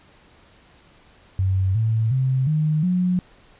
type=tone with pitch steps; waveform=sine; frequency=94.8 / 111.44 / 131.01 / 154 / 181.04 Hz; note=F#2 / A2 / C3 / D#3 / F#3; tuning=+43 / +23 / +3 / -17 / -37 cents; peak=-17 dBFS; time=1.39-3.19 s; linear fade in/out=0 ms; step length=360 ms; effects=pink hiss -53 dBFS RMS until 3.59 s + resampled to 8000 Hz